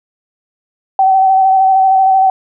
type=tone with vibrato; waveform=sine; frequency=765 Hz; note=G5; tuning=42 cents flat; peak=-6 dBFS; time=0.99-2.3 s; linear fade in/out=2 ms; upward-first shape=square; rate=13 Hz; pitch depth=18 cents each way; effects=none